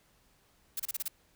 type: noise bursts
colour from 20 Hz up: blue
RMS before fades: -34 dBFS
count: 6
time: 0.77-1.082 s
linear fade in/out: 5 ms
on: 27 ms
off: 30 ms
effects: pink hiss -67 dBFS RMS until 1.35 s